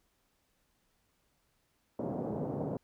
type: band-pass noise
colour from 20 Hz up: pink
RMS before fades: -36 dBFS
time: 1.99-2.77 s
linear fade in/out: 2 ms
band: 130 to 690 Hz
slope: 24 dB/octave
effects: pink hiss -75 dBFS RMS until 2.83 s